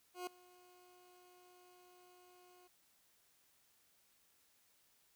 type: tone with ADSR envelope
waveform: 20% pulse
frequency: 360 Hz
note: F#4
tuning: 47 cents flat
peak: -35 dBFS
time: 0.14-2.68 s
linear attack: 130 ms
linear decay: 3 ms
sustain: -23 dB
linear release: 14 ms
effects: white hiss -73 dBFS RMS until 5.15 s